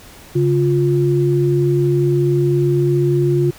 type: tone pair together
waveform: sine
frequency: 140 / 351.8 Hz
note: C#3 / F4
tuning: +18 / +13 cents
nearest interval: octave + major third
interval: 1595 cents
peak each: -15 dBFS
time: 0.35-3.51 s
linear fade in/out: 10 ms
effects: pink hiss -41 dBFS RMS until 3.58 s